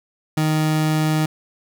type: tone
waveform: 30% pulse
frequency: 155.4 Hz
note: D#3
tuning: 2 cents flat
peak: -14 dBFS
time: 0.37-1.26 s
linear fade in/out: 5 ms
effects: none